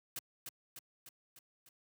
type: noise with echo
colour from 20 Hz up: white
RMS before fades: -41 dBFS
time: 0.16-0.19 s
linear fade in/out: 2 ms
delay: 300 ms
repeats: 5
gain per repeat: -4 dB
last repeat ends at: 1.69 s
effects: high-pass 100 Hz 12 dB/octave